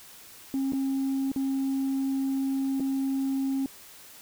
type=tone with dropouts; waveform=sine; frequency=269.7 Hz; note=C#4; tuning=47 cents flat; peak=-23 dBFS; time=0.54-3.66 s; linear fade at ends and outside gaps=1 ms; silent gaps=0.722-0.733 / 1.317-1.361 / 2.798-2.804 s; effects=tanh soft clip ceiling -23 dBFS + white hiss -49 dBFS RMS until 4.21 s

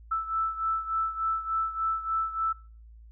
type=beating tone pair; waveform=sine; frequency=1318.5 / 1321.9 Hz; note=E6 / E6; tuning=0 / +4 cents; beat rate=3.4 Hz; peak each=-28 / -32 dBFS; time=0.11-2.53 s; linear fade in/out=10 ms; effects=noise-tail reverb RT60 0.4 s tail -23 dB re dry + added 56 Hz sine -47 dBFS peak until 3.11 s

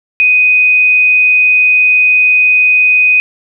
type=tone; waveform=sine; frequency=2497 Hz; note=D#7; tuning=6 cents sharp; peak=-5 dBFS; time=0.2-3.2 s; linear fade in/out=0 ms; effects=none

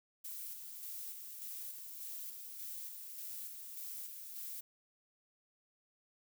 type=noise with tremolo; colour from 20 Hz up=violet; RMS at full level=-45 dBFS; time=0.24-4.61 s; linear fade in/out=10 ms; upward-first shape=square; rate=1.7 Hz; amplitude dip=35%; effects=none

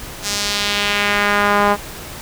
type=tone with band-pass filter sweep; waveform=sawtooth; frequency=204.5 Hz; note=G#3; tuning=26 cents flat; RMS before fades=-17 dBFS; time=0.22-1.77 s; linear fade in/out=50 ms; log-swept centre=6500 to 930 Hz; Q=1.4; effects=pink hiss -32 dBFS RMS until 2.21 s

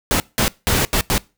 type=noise bursts at uneven times; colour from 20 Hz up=pink; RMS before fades=-17 dBFS; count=5; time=0.11-0.2 / 0.38-0.48 / 0.67-0.85 / 0.93-1.01 / 1.1-1.18 s; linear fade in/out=0 ms; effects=noise-tail reverb RT60 0.3 s tail -23 dB re dry

